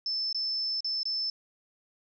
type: tone with dropouts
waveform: sine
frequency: 5274 Hz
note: E8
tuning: in tune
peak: -28 dBFS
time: 0.06-1.3 s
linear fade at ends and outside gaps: 2 ms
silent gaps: 0.328-0.346 / 0.806-0.845 / 1.032-1.054 s
effects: none